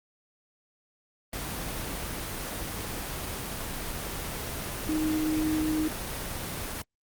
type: tone in noise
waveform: sine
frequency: 311.1 Hz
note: D#4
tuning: in tune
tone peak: -25 dBFS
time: 4.89-5.88 s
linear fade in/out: 2 ms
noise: pink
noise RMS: -34 dBFS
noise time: 1.33-6.82 s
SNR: +6 dB
effects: Opus 24 kbps